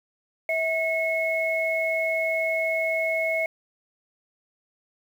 sine tone pair together, 649 / 2183 Hz, E5 / C#7, -27 / -27 cents, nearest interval octave + major sixth, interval 2100 cents, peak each -25 dBFS, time 0.49-3.46 s, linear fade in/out 2 ms, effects 8-bit

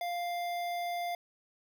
square tone with notch filter, 698.5 Hz, F5, in tune, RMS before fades -35 dBFS, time 0.01-1.15 s, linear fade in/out 2 ms, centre 7800 Hz, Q 1, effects none

